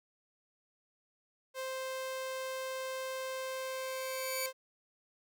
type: tone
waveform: sawtooth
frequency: 523.3 Hz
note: C5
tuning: in tune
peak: -33 dBFS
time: 1.54-4.53 s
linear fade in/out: 50 ms
type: tone with exponential growth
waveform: 10% pulse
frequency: 2293 Hz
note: D7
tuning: 42 cents flat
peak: -25 dBFS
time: 3.03-4.46 s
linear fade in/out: 0 ms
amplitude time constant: 310 ms
effects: none